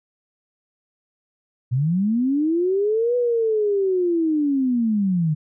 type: linear two-way sweep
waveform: sine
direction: up then down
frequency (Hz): 116.8 to 493.9 to 148.1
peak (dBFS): -17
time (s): 1.71-5.35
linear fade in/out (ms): 20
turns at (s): 3.16
effects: none